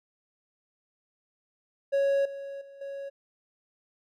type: tone with level steps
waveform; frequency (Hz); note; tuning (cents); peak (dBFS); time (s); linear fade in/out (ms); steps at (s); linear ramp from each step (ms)
triangle; 554.4; C#5; 0; -20 / -34 / -44 / -33; 1.92-3.1; 20; 2.25 / 2.61 / 2.81; 5
effects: none